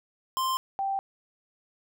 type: tone pair in turn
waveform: square / sine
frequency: 1046.5 / 782.6 Hz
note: C6 / G5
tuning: 0 / -3 cents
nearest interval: perfect fourth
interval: 503 cents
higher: first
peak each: -26 / -26 dBFS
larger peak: neither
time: 0.37-0.57 / 0.79-0.99 s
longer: neither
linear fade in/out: 0 ms
effects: none

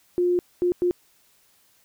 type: tone bursts at uneven times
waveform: sine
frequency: 355 Hz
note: F4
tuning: 28 cents sharp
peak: -18 dBFS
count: 3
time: 0.18-0.39 / 0.62-0.72 / 0.82-0.91 s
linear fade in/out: 0 ms
effects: white hiss -61 dBFS RMS until 1.84 s

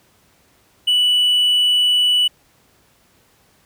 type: tone with hard clipping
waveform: sine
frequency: 2960 Hz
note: F#7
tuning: in tune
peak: -13 dBFS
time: 0.87-2.28 s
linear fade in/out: 10 ms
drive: 2 dB
effects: pink hiss -56 dBFS RMS until 3.65 s + high-pass 60 Hz 12 dB/octave

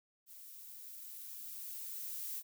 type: noise with level ramp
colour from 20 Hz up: violet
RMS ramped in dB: -54 to -41 dBFS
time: 0.26-2.43 s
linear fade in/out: 50 ms
effects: none

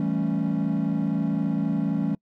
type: chord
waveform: triangle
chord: A dominant seventh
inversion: second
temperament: equal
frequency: 164.81 / 196 / 220 / 277.2 Hz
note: E3 / G3 / A3 / C#4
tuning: 0 / 0 / 0 / 0 cents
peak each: -25 dBFS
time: 0-2.15 s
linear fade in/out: 2 ms
effects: noise-tail reverb RT60 0.1 s tail -26 dB re dry + tanh soft clip ceiling -15 dBFS

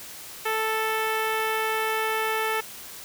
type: tone with notch filter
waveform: 10% pulse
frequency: 440 Hz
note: A4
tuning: in tune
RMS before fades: -26 dBFS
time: 0.45-2.61 s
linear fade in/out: 10 ms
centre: 6700 Hz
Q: 0.8
effects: white hiss -41 dBFS RMS until 3.04 s

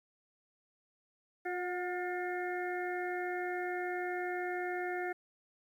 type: harmonic tone with a mistuned harmonic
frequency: 356.7 Hz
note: F4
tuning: 37 cents sharp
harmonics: 1 / 2 / 4 / 5 / 6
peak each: -37 / -39 / -44 / -43 / -46 dBFS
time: 1.45-5.13 s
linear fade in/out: 10 ms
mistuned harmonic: 2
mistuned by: +27 cents
effects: 11-bit

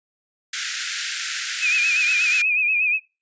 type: high-pass noise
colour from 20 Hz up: pink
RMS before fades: -26 dBFS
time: 0.53-2.42 s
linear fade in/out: 5 ms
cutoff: 1400 Hz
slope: 96 dB/octave
type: tone with vibrato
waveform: sine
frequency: 2489 Hz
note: D#7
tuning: in tune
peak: -17 dBFS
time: 1.6-3 s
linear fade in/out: 50 ms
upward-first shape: sine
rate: 8.3 Hz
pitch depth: 71 cents each way
effects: noise-tail reverb RT60 0.3 s tail -26 dB re dry + resampled to 16000 Hz

